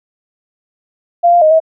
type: tone with pitch steps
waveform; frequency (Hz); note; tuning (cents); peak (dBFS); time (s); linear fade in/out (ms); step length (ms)
sine; 692 / 697 / 623 / 642; F5 / F5 / D#5 / E5; -16 / -4 / +2 / -46; -5; 1.23-1.602; 20; 93
effects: none